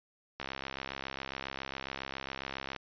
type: click train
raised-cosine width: 0.3 ms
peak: -21 dBFS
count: 160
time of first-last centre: 0.4-2.763 s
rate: 67.3 Hz
effects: resampled to 11025 Hz